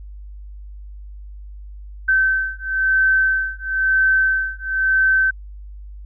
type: beating tone pair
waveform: sine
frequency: 1541 / 1542 Hz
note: G6 / G6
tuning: -30 / -29 cents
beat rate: 1 Hz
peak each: -18 dBFS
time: 2.08-5.31 s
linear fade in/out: 10 ms
effects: added 50 Hz sine -33 dBFS peak until 6.05 s